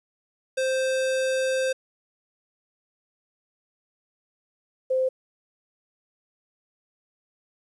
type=tone pair in turn; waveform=square / sine; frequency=523.3 / 519.1 Hz; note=C5 / C5; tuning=0 / -14 cents; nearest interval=unison; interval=14 cents; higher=first; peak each=-23 / -20 dBFS; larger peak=second; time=0.57-1.73 / 4.9-5.09 s; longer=first; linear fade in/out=10 ms; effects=resampled to 24000 Hz + 10-bit